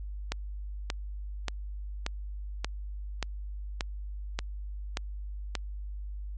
click train, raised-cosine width 0.2 ms, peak -13 dBFS, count 10, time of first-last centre 0.32-5.553 s, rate 1.72 Hz, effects added 50 Hz sine -35 dBFS peak until 6.37 s + MP3 48 kbps

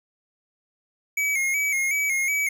square tone with vibrato, 2214 Hz, C#7, 3 cents flat, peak -22 dBFS, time 1.17-2.49 s, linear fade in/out 5 ms, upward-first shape square, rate 2.7 Hz, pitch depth 53 cents each way, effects none

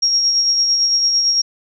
sine tone with tremolo, 5588 Hz, F8, in tune, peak -11 dBFS, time 0.02-1.42 s, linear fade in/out 10 ms, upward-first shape sine, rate 8.9 Hz, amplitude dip 35%, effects none

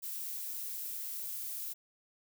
violet noise, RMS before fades -40 dBFS, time 0.02-1.74 s, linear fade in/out 20 ms, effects none

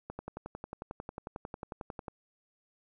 click train, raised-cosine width 1 ms, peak -25 dBFS, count 23, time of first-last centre 0.1-2.082 s, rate 11.1 Hz, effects none

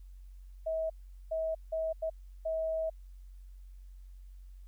sine tone bursts at uneven times, 643 Hz, E5, 43 cents flat, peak -30 dBFS, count 5, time 0.66-0.9 / 1.31-1.55 / 1.72-1.93 / 2.02-2.1 / 2.45-2.9 s, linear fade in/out 10 ms, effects added 46 Hz sine -47 dBFS peak until 4.67 s + white hiss -75 dBFS RMS until 4.67 s

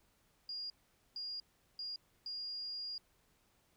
sine tone bursts at uneven times, 4836 Hz, D8, 50 cents sharp, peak -40 dBFS, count 4, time 0.49-0.7 / 1.16-1.4 / 1.79-1.96 / 2.26-2.98 s, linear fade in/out 2 ms, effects pink hiss -73 dBFS RMS until 3.76 s

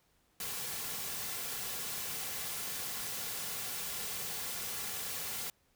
white noise with comb filter, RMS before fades -39 dBFS, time 0.4-5.5 s, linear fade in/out 2 ms, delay 3.2 ms, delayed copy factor -0.5, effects pink hiss -72 dBFS RMS until 5.75 s

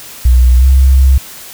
sine tone with pitch glide, 61.74 to 66.17 Hz, B1 to C2, 0 to +20 cents, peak -3 dBFS, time 0.25-1.18 s, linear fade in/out 5 ms, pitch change +120 cents, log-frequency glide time 0.58-0.65 s, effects white hiss -31 dBFS RMS until 1.53 s

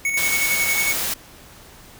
square tone with tremolo, 2217 Hz, C#7, in tune, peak -19 dBFS, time 0.05-0.93 s, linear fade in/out 2 ms, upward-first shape square, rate 11 Hz, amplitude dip 40%
white noise, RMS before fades -24 dBFS, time 0.17-1.14 s, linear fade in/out 5 ms
effects pink hiss -45 dBFS RMS until 1.99 s

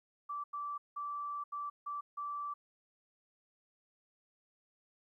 sine tone bursts at uneven times, 1163 Hz, D6, 17 cents flat, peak -37 dBFS, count 6, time 0.29-0.44 / 0.53-0.78 / 0.96-1.44 / 1.52-1.7 / 1.86-2.01 / 2.17-2.54 s, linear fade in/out 10 ms, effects 13-bit

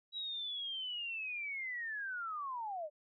sine linear sweep, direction down, 3900 to 577 Hz, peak -38 dBFS, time 0.12-2.9 s, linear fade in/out 50 ms, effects none

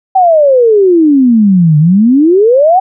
sine exponential two-way sweep, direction down then up, 778 to 146.83 to 778 Hz, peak -3 dBFS, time 0.15-2.8 s, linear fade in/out 10 ms, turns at 1.78 s, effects none

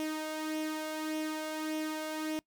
sawtooth tone with flanger, 311.1 Hz, D#4, in tune, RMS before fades -36 dBFS, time 0-2.39 s, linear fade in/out 0 ms, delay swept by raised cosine 0.33 to 1.43 ms, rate 1.7 Hz, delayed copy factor +0.5, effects noise-tail reverb RT60 0.1 s tail -23 dB re dry

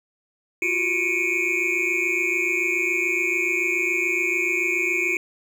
triangle tone cluster, 345.5 / 372.5 / 2210 / 2380 / 2504 Hz, F4 / F#4 / C#7 / D7 / D#7, -19 / +12 / -6 / +22 / +10 cents, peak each -28 / -30 / -24 / -23 / -25 dBFS, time 0.62-5.17 s, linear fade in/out 2 ms, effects none

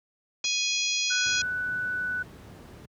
harmonic tone, 830.6 Hz, G#5, in tune, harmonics 3 / 4 / 5 / 6 / 7 / 8, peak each -30 / -31 / -32 / -33 / -33 / -34 dBFS, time 0.44-1.42 s, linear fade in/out 5 ms
clicks, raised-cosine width 0.5 ms, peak -31 / -30 dBFS, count 2, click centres 0.442 / 0.45 s
sine tone, 1488 Hz, F#6, 9 cents sharp, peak -27 dBFS, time 1.1-2.23 s, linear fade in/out 10 ms
brown noise, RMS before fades -41 dBFS, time 1.25-2.86 s, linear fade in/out 10 ms
effects high-pass 100 Hz 12 dB/octave

